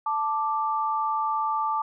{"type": "tone pair together", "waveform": "sine", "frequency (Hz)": [880, 1176.3], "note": ["A5", "D6"], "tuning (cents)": [0, 2], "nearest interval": "perfect fourth", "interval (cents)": 502, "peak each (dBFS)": -26, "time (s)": [0.06, 1.82], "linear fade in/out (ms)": 5, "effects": []}